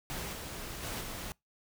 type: noise with level steps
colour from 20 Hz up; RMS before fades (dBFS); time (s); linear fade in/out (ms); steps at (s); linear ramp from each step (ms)
pink; -39 / -42 / -38 / -41; 0.1-1.32; 0; 0.32 / 0.82 / 1; 20
effects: noise-tail reverb RT60 0.2 s tail -26 dB re dry